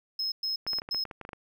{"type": "tone bursts", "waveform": "triangle", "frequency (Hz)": 5160, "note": "E8", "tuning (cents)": -38, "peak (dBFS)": -27, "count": 4, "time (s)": [0.19, 1.04], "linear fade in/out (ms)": 5, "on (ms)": 130, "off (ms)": 110}
{"type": "clicks", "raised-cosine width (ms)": 0.5, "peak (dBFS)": -25, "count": 12, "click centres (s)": [0.666, 0.733, 0.786, 0.819, 0.889, 0.946, 1.053, 1.112, 1.213, 1.251, 1.291, 1.332]}
{"effects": []}